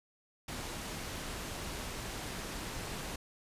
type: low-pass noise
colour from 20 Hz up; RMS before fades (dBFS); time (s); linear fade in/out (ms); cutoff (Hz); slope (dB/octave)
pink; -41; 0.48-3.16; 5; 11000; 12
effects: resampled to 32000 Hz